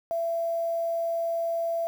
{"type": "tone with quantisation", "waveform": "sine", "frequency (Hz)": 670, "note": "E5", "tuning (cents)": 28, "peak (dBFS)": -25, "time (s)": [0.11, 1.87], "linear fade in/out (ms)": 0, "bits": 8, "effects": []}